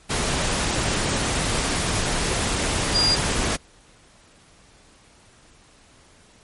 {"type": "tone in noise", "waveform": "sine", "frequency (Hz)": 4816, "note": "D8", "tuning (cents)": 43, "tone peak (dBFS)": -17, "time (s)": [2.94, 3.16], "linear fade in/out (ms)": 20, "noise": "pink", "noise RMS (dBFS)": -23, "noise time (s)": [0.09, 3.57], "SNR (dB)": 3, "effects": ["pink hiss -53 dBFS RMS until 6.43 s", "MP3 48 kbps"]}